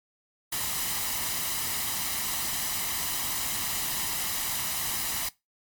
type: noise with comb filter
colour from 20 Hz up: white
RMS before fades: -30 dBFS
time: 0.52-5.29 s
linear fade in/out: 5 ms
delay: 1 ms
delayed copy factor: +0.5
effects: noise-tail reverb RT60 0.2 s tail -20 dB re dry + MP3 96 kbps